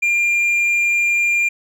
sine tone with hard clipping, 2396 Hz, D7, 34 cents sharp, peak -15 dBFS, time 0.02-1.49 s, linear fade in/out 10 ms, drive 3 dB, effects none

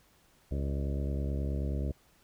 harmonic tone with a mistuned harmonic, 69.4 Hz, C#2, 3 cents sharp, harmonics 1 / 2 / 3 / 4 / 5 / 6 / 7 / 8 / 9, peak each -31 / -37 / -41 / -43 / -45 / -47 / -48 / -49 / -50 dBFS, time 0.51-1.92 s, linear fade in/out 5 ms, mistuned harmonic 8, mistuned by +50 cents, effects pink hiss -65 dBFS RMS until 2.23 s

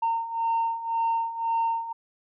sine beating tone pair, 914 / 915.9 Hz, A#5 / A#5, -34 / -31 cents, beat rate 1.9 Hz, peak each -28 / -24 dBFS, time 0.02-1.93 s, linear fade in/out 10 ms, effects tanh soft clip ceiling -19 dBFS

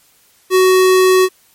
square tone, 372.7 Hz, F#4, 13 cents sharp, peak -8 dBFS, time 0.5-1.29 s, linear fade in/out 50 ms, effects white hiss -52 dBFS RMS until 1.54 s + MP3 64 kbps

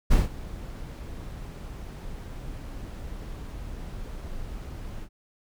brown noise with ADSR envelope, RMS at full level -18 dBFS, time 0.1-5.09 s, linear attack 21 ms, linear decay 160 ms, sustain -19 dB, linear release 66 ms, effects none

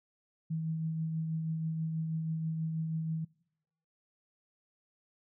sine tone with tremolo, 160.5 Hz, E3, 46 cents flat, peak -30 dBFS, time 0.5-3.25 s, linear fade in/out 10 ms, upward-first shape triangle, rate 6.2 Hz, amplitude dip 35%, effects noise-tail reverb RT60 0.9 s tail -25 dB re dry

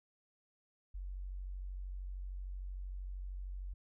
sine tone, 46.54 Hz, F#1, 11 cents sharp, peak -40 dBFS, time 0.94-3.74 s, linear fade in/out 10 ms, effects none

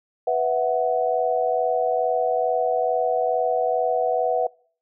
sine chord, B suspended fourth, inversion none, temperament just, 493.9 / 658.5 / 740.8 Hz, B4 / E5 / F#5, 0 / -2 / +2 cents, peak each -23 dBFS, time 0.27-4.47 s, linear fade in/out 5 ms, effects noise-tail reverb RT60 0.5 s tail -25 dB re dry

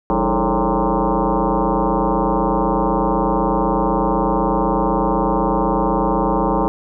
sine tone with frequency modulation, 296 Hz, D4, 14 cents sharp, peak -14 dBFS, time 0.1-6.68 s, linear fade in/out 0 ms, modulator 124 Hz, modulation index 6.2, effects none

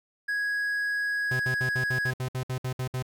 triangle tone, 1661.2 Hz, G#6, in tune, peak -24 dBFS, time 0.28-2.11 s, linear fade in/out 10 ms
45% pulse tone bursts, 128.2 Hz, C3, 35 cents flat, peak -28 dBFS, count 12, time 1.31-3.025 s, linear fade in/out 5 ms, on 87 ms, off 61 ms
effects none

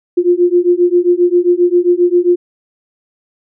sine beating tone pair, 349.2 / 356.7 Hz, F4 / F4, 0 / +37 cents, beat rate 7.5 Hz, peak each -11 dBFS, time 0.17-2.36 s, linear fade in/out 10 ms, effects none

